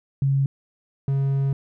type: tone pair in turn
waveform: sine / triangle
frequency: 137.2 / 137.2 Hz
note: C#3 / C#3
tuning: -17 / -17 cents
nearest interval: unison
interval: 0 cents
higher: neither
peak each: -17 dBFS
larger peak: neither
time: 0.22-0.46 / 1.08-1.53 s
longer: second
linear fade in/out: 2 ms
effects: none